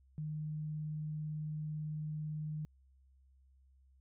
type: tone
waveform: sine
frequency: 153 Hz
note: D#3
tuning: 29 cents flat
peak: -37 dBFS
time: 0.18-2.65 s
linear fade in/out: 0 ms
effects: added 66 Hz sine -63 dBFS peak until 4 s